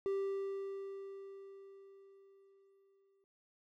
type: tone with exponential decay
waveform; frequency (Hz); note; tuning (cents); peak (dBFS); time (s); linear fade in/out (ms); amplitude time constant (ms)
triangle; 392; G4; 0; -30; 0.06-3.24; 0; 690
effects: none